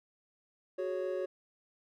triangle chord, F# suspended second, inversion none, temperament equal, 370 / 415.3 / 554.4 Hz, F#4 / G#4 / C#5, 0 / 0 / 0 cents, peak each -34 / -39 / -34 dBFS, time 0.78-1.26 s, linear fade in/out 10 ms, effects none

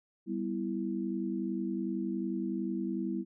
sine chord, E minor, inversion first, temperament equal, 196 / 246.9 / 329.6 Hz, G3 / B3 / E4, 0 / 0 / 0 cents, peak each -35 / -37 / -35 dBFS, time 0.26-3.25 s, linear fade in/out 50 ms, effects none

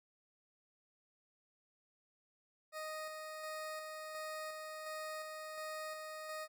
20% pulse tone with tremolo, 622.3 Hz, D#5, in tune, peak -37 dBFS, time 2.72-6.48 s, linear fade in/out 50 ms, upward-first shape square, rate 1.4 Hz, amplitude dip 30%, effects none

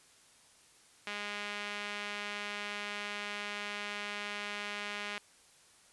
sawtooth tone with band-pass filter, 205.8 Hz, G#3, 16 cents flat, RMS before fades -40 dBFS, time 1.07-5.18 s, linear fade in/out 0 ms, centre 2400 Hz, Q 1.4, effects white hiss -62 dBFS RMS until 5.92 s + resampled to 24000 Hz

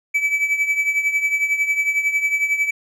triangle tone with tremolo, 2300 Hz, D7, 37 cents flat, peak -12 dBFS, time 0.14-2.71 s, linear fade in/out 10 ms, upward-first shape triangle, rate 11 Hz, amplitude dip 75%, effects none

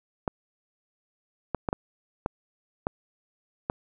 clicks, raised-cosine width 1 ms, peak -12 dBFS, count 7, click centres 0.278 / 1.547 / 1.688 / 1.729 / 2.261 / 2.869 / 3.699 s, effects none

